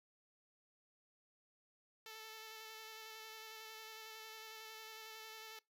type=tone with vibrato; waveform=5% pulse; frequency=440 Hz; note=A4; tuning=in tune; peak=-39 dBFS; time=2.06-5.59 s; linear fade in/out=2 ms; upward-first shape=square; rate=11 Hz; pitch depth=13 cents each way; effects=noise-tail reverb RT60 0.2 s tail -22 dB re dry